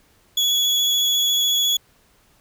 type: tone with vibrato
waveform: 35% pulse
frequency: 3379 Hz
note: G#7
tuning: 29 cents sharp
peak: -15 dBFS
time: 0.37-1.77 s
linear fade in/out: 5 ms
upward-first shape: square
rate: 14 Hz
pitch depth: 10 cents each way
effects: pink hiss -58 dBFS RMS until 2.4 s